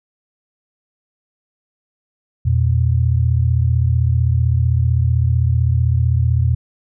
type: tone pair together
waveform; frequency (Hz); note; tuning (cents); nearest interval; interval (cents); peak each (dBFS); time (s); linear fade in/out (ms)
sine; 84.4 / 120.09; E2 / B2; +41 / -48; tritone; 611; -15; 2.45-6.55; 10
effects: none